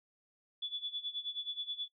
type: tone with tremolo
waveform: sine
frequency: 3442 Hz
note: A7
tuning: 39 cents flat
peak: -34 dBFS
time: 0.62-1.88 s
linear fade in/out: 5 ms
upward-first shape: sine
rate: 9.4 Hz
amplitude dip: 85%
effects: noise-tail reverb RT60 0.1 s tail -18 dB re dry